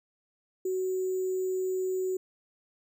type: tone with sample-and-hold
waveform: sine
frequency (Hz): 373.1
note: F#4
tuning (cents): +14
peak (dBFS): -27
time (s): 0.65-2.17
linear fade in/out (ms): 5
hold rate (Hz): 7350
effects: none